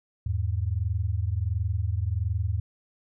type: tone pair together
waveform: sine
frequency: 82.41 / 103.83 Hz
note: E2 / G#2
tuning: 0 / 0 cents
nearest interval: major third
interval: 400 cents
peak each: -27 dBFS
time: 0.26-2.6 s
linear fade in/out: 5 ms
effects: none